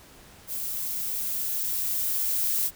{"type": "noise with level ramp", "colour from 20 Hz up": "violet", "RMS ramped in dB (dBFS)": [-32, -25], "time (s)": [0.47, 2.71], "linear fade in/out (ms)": 50, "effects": ["pink hiss -51 dBFS RMS until 2.75 s"]}